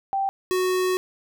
sine / square tone pair in turn, 782 / 369.1 Hz, G5 / F#4, -4 / -4 cents, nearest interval octave + minor second, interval 1300 cents, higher first, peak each -21 dBFS, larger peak neither, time 0.13-0.29 / 0.51-0.97 s, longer second, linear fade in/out 0 ms, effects none

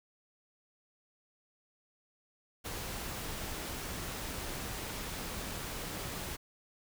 pink noise, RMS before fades -40 dBFS, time 2.64-6.37 s, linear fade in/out 20 ms, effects none

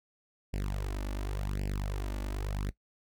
sawtooth tone with flanger, 49.32 Hz, G1, 11 cents sharp, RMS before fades -34 dBFS, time 0.53-2.71 s, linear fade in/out 10 ms, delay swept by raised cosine 0.39 to 3.49 ms, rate 0.9 Hz, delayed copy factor +1, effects noise-tail reverb RT60 0.1 s tail -19 dB re dry

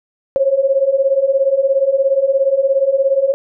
sine beating tone pair, 531 / 548 Hz, C5 / C#5, +25 / -20 cents, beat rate 17 Hz, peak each -16 / -13 dBFS, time 0.36-3.34 s, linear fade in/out 0 ms, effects none

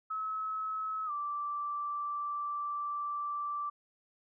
sine tone with pitch glide, 1290 to 1169.3 Hz, E6 to D6, -38 to -8 cents, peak -33 dBFS, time 0.1-3.7 s, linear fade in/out 10 ms, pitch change -170 cents, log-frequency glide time 1.06-1.11 s, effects none

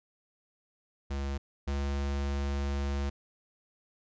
square tone pair in turn, 69.3 / 69.98 Hz, C#2 / C#2, 0 / +17 cents, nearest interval unison, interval 17 cents, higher second, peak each -32 / -30 dBFS, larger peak second, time 1.1-1.38 / 1.67-3.1 s, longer second, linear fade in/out 10 ms, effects resampled to 16000 Hz

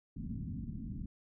white low-pass noise, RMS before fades -41 dBFS, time 0.16-1.06 s, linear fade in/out 5 ms, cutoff 250 Hz, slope 48 dB/octave, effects none

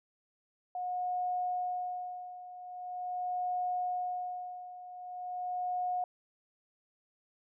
sine tone with tremolo, 724 Hz, F#5, 38 cents flat, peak -30 dBFS, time 0.75-6.04 s, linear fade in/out 2 ms, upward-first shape sine, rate 0.43 Hz, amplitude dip 80%, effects none

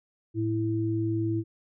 sine tone pair together, 109.99 / 329.6 Hz, A2 / E4, 0 / 0 cents, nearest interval octave + perfect fifth, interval 1900 cents, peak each -28 / -27 dBFS, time 0.34-1.44 s, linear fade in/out 50 ms, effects none

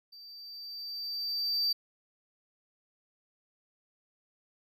triangle tone with level ramp, 4652 Hz, D8, 17 cents flat, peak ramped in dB -47 to -24 dBFS, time 0.12-1.73 s, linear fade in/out 10 ms, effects none

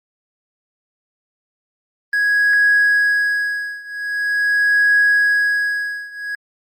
triangle tone with tremolo, 1661 Hz, G#6, in tune, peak -7 dBFS, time 2.13-6.35 s, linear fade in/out 2 ms, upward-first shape triangle, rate 0.44 Hz, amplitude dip 95%, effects tanh soft clip ceiling -7 dBFS + Opus 24 kbps

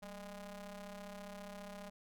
sawtooth ring-modulated tone, 207.7 Hz, G#3, in tune, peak -40 dBFS, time 0.02-1.9 s, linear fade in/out 10 ms, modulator 398 Hz, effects none

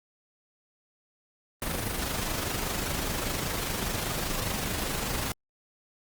pink noise with amplitude modulation, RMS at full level -29 dBFS, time 1.62-5.32 s, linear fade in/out 2 ms, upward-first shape sine, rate 25 Hz, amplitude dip 45%, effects Opus 32 kbps

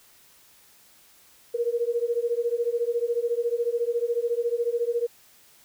sine beating tone pair, 466.2 / 480.2 Hz, A#4 / B4, 0 / -49 cents, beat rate 14 Hz, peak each -26 dBFS, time 1.54-5.07 s, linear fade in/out 10 ms, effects white hiss -56 dBFS RMS until 5.64 s

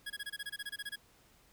25% pulse tone bursts, 1661.2 Hz, G#6, in tune, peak -34 dBFS, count 14, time 0.06-0.96 s, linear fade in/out 10 ms, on 42 ms, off 24 ms, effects pink hiss -65 dBFS RMS until 1.52 s

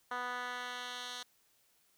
10% pulse tone with band-pass filter sweep, 246.9 Hz, B3, in tune, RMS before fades -41 dBFS, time 0.11-1.23 s, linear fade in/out 5 ms, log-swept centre 1300 to 4200 Hz, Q 1.3, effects white hiss -71 dBFS RMS until 1.97 s

